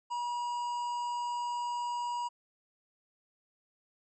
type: harmonic tone with a mistuned harmonic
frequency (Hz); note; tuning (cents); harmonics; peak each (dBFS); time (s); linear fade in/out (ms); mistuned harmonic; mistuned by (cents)
964; B5; -42; 1 / 3 / 5 / 7 / 8; -32 / -49 / -52 / -58 / -55; 0.1-2.29; 20; 3; -19
effects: none